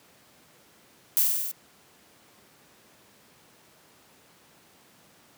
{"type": "noise with echo", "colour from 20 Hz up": "violet", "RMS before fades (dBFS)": -21, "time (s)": [1.17, 1.22], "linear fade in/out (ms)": 0, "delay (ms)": 49, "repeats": 6, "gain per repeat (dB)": -2, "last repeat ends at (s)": 1.514, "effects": ["pink hiss -57 dBFS RMS until 5.37 s", "high-pass 150 Hz 12 dB/octave"]}